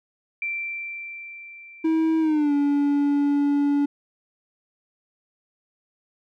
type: tone with exponential decay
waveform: sine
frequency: 2349 Hz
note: D7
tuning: in tune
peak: -24 dBFS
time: 0.42-3.37 s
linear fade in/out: 2 ms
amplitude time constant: 640 ms
type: tone with pitch glide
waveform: triangle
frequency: 321.2 to 286.2 Hz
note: E4 to D4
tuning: -45 to -45 cents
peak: -16 dBFS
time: 1.84-3.86 s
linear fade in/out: 10 ms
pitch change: -200 cents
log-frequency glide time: 2.2-2.53 s
effects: none